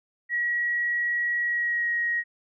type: tone with pitch glide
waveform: sine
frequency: 1914 to 1889.8 Hz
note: A#6 to A#6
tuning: +45 to +23 cents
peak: -23 dBFS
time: 0.29-2.24 s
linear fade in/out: 50 ms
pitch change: -22 cents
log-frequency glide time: 1.41-1.9 s
effects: none